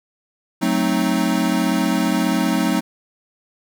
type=chord; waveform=square; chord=F# diminished seventh; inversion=none; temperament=equal; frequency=185 / 220 / 261.6 / 311.1 Hz; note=F#3 / A3 / C4 / Eb4; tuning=0 / 0 / 0 / 0 cents; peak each=-23 dBFS; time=0.61-2.81 s; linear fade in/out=20 ms; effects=none